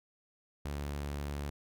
sawtooth tone, 71.9 Hz, D2, 36 cents flat, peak -32 dBFS, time 0.65-1.5 s, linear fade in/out 5 ms, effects none

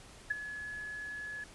sine tone with ADSR envelope, 1700 Hz, G#6, 40 cents sharp, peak -26 dBFS, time 0.3-1.44 s, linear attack 10 ms, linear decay 17 ms, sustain -13 dB, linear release 4 ms, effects pink hiss -54 dBFS RMS until 1.54 s + resampled to 24000 Hz

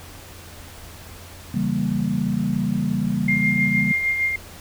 sine chord, C# diminished seventh, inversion none, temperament equal, 138.59 / 164.81 / 196 / 233.1 Hz, C#3 / E3 / G3 / Bb3, 0 / 0 / 0 / 0 cents, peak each -27 / -27 / -23 / -25 dBFS, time 1.54-3.92 s, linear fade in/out 5 ms
sine tone with tremolo, 2115 Hz, C7, 18 cents sharp, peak -17 dBFS, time 3.28-4.36 s, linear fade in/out 5 ms, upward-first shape sine, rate 6.5 Hz, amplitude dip 45%
effects added 86 Hz sine -43 dBFS peak until 4.6 s + pink hiss -42 dBFS RMS until 4.6 s

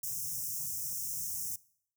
white band-stop noise, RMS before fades -37 dBFS, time 0.03-1.56 s, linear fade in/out 5 ms, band 180 to 5400 Hz, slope 96 dB/octave, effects noise-tail reverb RT60 0.6 s tail -21 dB re dry + high-pass 80 Hz 12 dB/octave

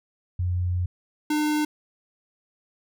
sine / square tone pair in turn, 89.4 / 301.8 Hz, F2 / D4, +41 / +47 cents, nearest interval octave + major sixth, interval 2106 cents, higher second, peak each -22 dBFS, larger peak neither, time 0.39-0.86 / 1.3-1.65 s, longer first, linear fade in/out 5 ms, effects none

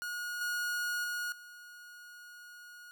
45% pulse tone with level steps, 1443 Hz, F#6, 44 cents flat, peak -36 / -32 / -34 / -49 dBFS, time 0.02-2.91 s, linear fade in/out 0 ms, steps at 0.41 / 1.04 / 1.32 s, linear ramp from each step 2 ms, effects none

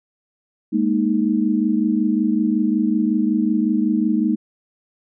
sine chord, Ab suspended second, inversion none, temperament equal, 207.7 / 233.1 / 311.1 Hz, Ab3 / Bb3 / Eb4, 0 / 0 / 0 cents, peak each -20 dBFS, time 0.72-4.36 s, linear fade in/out 20 ms, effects none

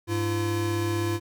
square tone pair together, 101.46 / 340.2 Hz, G#2 / F4, -40 / -45 cents, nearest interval octave + major sixth, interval 2095 cents, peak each -28 dBFS, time 0.07-1.2 s, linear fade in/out 50 ms, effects none

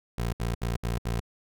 20% pulse tone bursts, 58.1 Hz, A#1, 5 cents flat, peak -22 dBFS, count 5, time 0.18-1.202 s, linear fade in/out 5 ms, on 150 ms, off 68 ms, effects none

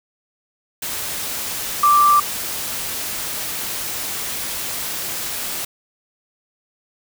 sine tone in noise, 1174.7 Hz, D6, in tune, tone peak -10 dBFS, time 1.83-2.2 s, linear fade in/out 5 ms, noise white, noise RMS -26 dBFS, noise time 0.82-5.65 s, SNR +13 dB, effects none

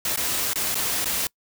white noise with dropouts, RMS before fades -25 dBFS, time 0.05-1.27 s, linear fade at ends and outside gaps 2 ms, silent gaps 0.161-0.173 / 0.534-0.557 / 0.745-0.753 / 1.045-1.056 s, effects noise-tail reverb RT60 0.1 s tail -26 dB re dry

